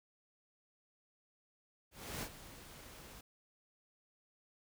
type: noise with ADSR envelope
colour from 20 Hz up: pink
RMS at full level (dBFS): -41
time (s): 1.91-3.21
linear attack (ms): 310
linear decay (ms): 67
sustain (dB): -13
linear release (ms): 5
effects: none